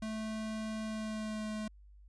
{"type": "tone with pitch glide", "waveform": "square", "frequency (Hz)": [218.3, 214.9], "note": ["A3", "A3"], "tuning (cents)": [-13, -41], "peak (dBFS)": -37, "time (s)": [0.02, 1.68], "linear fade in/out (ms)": 5, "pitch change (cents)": -28, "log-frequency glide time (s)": [0.84, 1.47], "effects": ["added 50 Hz sine -54 dBFS peak until 2.08 s", "resampled to 22050 Hz"]}